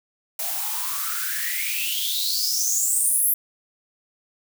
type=noise with high-pass filter sweep; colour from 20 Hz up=blue; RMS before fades=-24 dBFS; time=0.39-3.34 s; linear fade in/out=2 ms; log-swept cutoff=640 to 12000 Hz; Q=9.6; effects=none